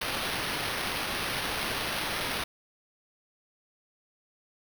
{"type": "noise with sample-and-hold", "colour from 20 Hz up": "white", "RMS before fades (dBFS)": -32, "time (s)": [0.01, 2.44], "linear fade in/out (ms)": 5, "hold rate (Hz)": 7350, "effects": []}